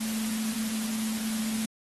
sine tone in noise, 220 Hz, A3, in tune, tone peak -29 dBFS, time 0-1.66 s, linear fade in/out 10 ms, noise white, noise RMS -36 dBFS, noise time 0-1.66 s, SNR +4 dB, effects AAC 32 kbps

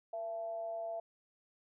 sine tone with amplitude modulation, 672 Hz, E5, 33 cents sharp, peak -35 dBFS, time 0.13-1 s, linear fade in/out 5 ms, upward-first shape sine, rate 204 Hz, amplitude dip 45%, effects none

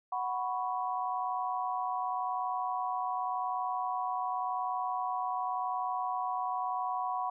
sine chord, F# suspended fourth, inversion none, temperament equal, 740 / 987.8 / 1108.7 Hz, F#5 / B5 / C#6, 0 / 0 / 0 cents, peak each -34 / -35 / -37 dBFS, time 0.12-7.3 s, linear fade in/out 5 ms, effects none

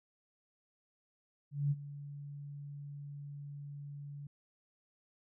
sine tone with ADSR envelope, 143.4 Hz, D3, 41 cents flat, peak -27 dBFS, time 1.51-4.27 s, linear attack 200 ms, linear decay 37 ms, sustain -16 dB, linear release 4 ms, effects none

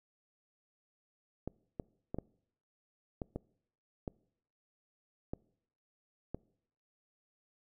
clicks, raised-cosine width 2 ms, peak -24 dBFS, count 9, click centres 1.476 / 1.798 / 2.145 / 2.186 / 3.218 / 3.36 / 4.078 / 5.335 / 6.346 s, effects noise-tail reverb RT60 0.7 s tail -24 dB re dry

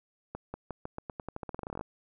accelerating click train, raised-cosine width 1 ms, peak -23 dBFS, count 21, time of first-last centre 0.35-1.811 s, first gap 190 ms, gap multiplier 0.88, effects none

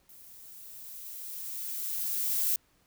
violet noise with level ramp, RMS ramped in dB -53 to -27 dBFS, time 0.09-2.56 s, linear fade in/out 2 ms, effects pink hiss -68 dBFS RMS until 2.86 s

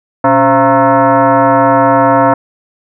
sine tone with frequency modulation, 123.47 Hz, B2, in tune, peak -5 dBFS, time 0.24-2.34 s, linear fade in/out 5 ms, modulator 402 Hz, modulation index 2.8, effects none

